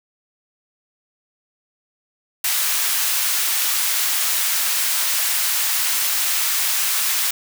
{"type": "high-pass noise", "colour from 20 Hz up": "white", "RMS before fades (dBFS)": -20, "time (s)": [2.44, 7.31], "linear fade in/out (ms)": 5, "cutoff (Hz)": 1100, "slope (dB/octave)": 12, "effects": []}